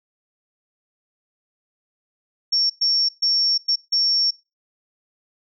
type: tone bursts at uneven times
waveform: sine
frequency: 5480 Hz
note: F8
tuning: 34 cents flat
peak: -16 dBFS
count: 5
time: 2.52-2.7 / 2.81-3.09 / 3.22-3.58 / 3.68-3.76 / 3.92-4.31 s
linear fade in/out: 10 ms
effects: noise-tail reverb RT60 0.3 s tail -26 dB re dry